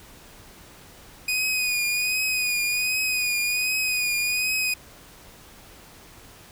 sawtooth tone with vibrato, 2480 Hz, D#7, 6 cents flat, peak -19 dBFS, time 1.28-4.74 s, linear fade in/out 5 ms, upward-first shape triangle, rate 1.3 Hz, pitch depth 45 cents each way, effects pink hiss -48 dBFS RMS until 6.51 s

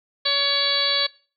harmonic tone, 563 Hz, C#5, 27 cents sharp, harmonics 1 / 2 / 3 / 4 / 5 / 6 / 7 / 8, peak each -30 / -31 / -30 / -30 / -34 / -25 / -23 / -23 dBFS, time 0.25-1.07 s, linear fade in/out 10 ms, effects noise-tail reverb RT60 0.4 s tail -23 dB re dry

